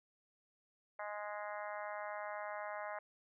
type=harmonic tone; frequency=208 Hz; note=G#3; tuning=3 cents sharp; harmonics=3 / 4 / 5 / 6 / 7 / 8 / 9 / 10; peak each=-45 / -47 / -49 / -51 / -52 / -53 / -54 / -55 dBFS; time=0.99-2.99 s; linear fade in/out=5 ms; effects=none